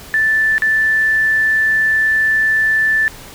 sine tone with dropouts, 1760 Hz, A6, in tune, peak -11 dBFS, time 0.14-3.08 s, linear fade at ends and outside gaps 0 ms, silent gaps 0.581-0.621 s, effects pink hiss -36 dBFS RMS until 3.34 s

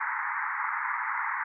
pink band-pass noise, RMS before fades -31 dBFS, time 0-1.44 s, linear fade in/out 10 ms, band 860 to 2100 Hz, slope 96 dB/octave, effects none

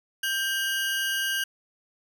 40% pulse tone pair together, 1581 / 2880 Hz, G6 / F#7, +14 / -47 cents, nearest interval minor seventh, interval 1039 cents, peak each -26 / -29 dBFS, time 0.23-1.44 s, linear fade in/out 5 ms, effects none

